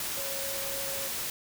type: tone in noise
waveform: sine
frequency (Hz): 549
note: C#5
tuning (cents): -17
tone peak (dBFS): -39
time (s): 0.17-1.08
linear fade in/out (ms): 2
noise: white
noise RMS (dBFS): -34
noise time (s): 0-1.3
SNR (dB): -8
effects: none